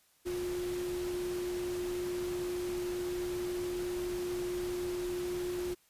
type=tone in noise; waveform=sine; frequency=356.8 Hz; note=F4; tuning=37 cents sharp; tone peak=-33 dBFS; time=0.25-5.75 s; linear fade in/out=20 ms; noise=pink; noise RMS=-45 dBFS; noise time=0.25-5.75 s; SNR=+9 dB; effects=white hiss -68 dBFS RMS until 5.89 s + resampled to 32000 Hz